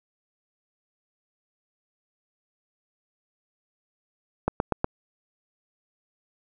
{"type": "click train", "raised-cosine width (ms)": 1, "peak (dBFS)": -8, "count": 4, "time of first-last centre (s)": [4.48, 4.844], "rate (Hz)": 8.24, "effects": []}